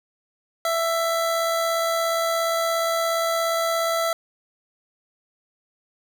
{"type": "tone with amplitude modulation", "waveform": "25% pulse", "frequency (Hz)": 664, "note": "E5", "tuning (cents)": 12, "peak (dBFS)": -16, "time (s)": [0.65, 4.13], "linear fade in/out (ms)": 2, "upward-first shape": "sine", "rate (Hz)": 77.1, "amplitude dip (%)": 25, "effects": []}